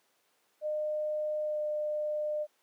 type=tone with pitch glide; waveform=sine; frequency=608 to 603.1 Hz; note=D#5 to D5; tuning=-40 to +46 cents; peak=-29 dBFS; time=0.61-2.47 s; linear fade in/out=50 ms; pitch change=-14 cents; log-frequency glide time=1.43-1.61 s; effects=pink hiss -71 dBFS RMS until 2.62 s + high-pass 400 Hz 12 dB/octave